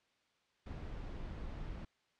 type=noise; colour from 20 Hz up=brown; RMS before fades=-44 dBFS; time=0.66-1.85 s; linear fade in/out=5 ms; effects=white hiss -75 dBFS RMS until 2.19 s + low-pass 4000 Hz 12 dB/octave